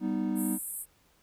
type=chord; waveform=triangle; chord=G augmented; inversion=none; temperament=equal; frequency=196 / 246.9 / 311.1 Hz; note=G3 / B3 / D#4; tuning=0 / 0 / 0 cents; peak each=-30 dBFS; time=0-0.59 s; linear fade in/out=50 ms
type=band-pass noise; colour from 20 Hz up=white; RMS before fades=-38 dBFS; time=0.35-0.86 s; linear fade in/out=50 ms; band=8100 to 13000 Hz; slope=96 dB/octave
effects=pink hiss -66 dBFS RMS until 1.22 s